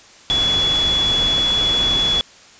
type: tone in noise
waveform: sine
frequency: 3400 Hz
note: G#7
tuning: 40 cents sharp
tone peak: -15 dBFS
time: 0.3-2.21 s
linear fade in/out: 0 ms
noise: pink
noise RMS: -25 dBFS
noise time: 0.3-2.21 s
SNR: +7 dB
effects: white hiss -45 dBFS RMS until 2.59 s + resampled to 16000 Hz